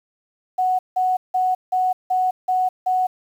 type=tone bursts; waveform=sine; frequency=740 Hz; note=F#5; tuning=in tune; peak=-16 dBFS; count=7; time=0.58-3.07 s; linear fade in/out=10 ms; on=210 ms; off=170 ms; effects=8-bit